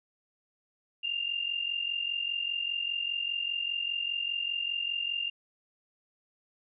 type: tone pair together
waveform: sine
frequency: 2764 / 2809 Hz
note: F7 / F7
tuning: -19 / +9 cents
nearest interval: unison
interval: 28 cents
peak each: -35 / -31 dBFS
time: 1.03-5.3 s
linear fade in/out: 10 ms
effects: none